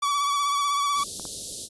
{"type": "tone with vibrato", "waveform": "45% pulse", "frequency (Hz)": 1142, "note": "D6", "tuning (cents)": -49, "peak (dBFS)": -22, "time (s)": [0.02, 1.04], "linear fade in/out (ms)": 10, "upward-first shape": "sine", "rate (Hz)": 16, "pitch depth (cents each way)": 33}
{"type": "band-stop noise", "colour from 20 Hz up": "white", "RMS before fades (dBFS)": -33, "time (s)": [0.94, 1.69], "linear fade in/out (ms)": 50, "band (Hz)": [580, 3500], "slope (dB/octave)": 48}
{"type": "clicks", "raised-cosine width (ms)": 1, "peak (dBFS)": -24, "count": 2, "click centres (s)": [1.197, 1.253]}
{"effects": ["resampled to 24000 Hz"]}